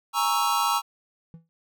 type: chord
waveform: square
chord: A# half-diminished seventh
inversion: third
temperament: equal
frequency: 830.6 / 932.3 / 1108.7 / 1318.5 Hz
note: G#5 / A#5 / C#6 / E6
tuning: 0 / 0 / 0 / 0 cents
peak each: -30 / -27 / -28 / -27 dBFS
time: 0.13-0.82 s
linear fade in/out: 50 ms
type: tone with exponential decay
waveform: triangle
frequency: 164.81 Hz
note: E3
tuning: in tune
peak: -35 dBFS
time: 1.34-1.49 s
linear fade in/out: 0 ms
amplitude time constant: 31 ms
effects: none

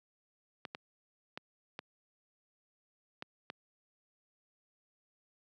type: clicks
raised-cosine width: 0.3 ms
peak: -24 dBFS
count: 6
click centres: 0.652 / 0.749 / 1.375 / 1.791 / 3.224 / 3.501 s
effects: high-pass 150 Hz 12 dB/octave

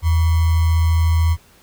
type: tone with sample-and-hold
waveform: sine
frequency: 82 Hz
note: E2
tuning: 9 cents flat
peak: -12 dBFS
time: 0.02-1.37 s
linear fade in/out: 50 ms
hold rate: 1050 Hz
effects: pink hiss -51 dBFS RMS until 1.62 s

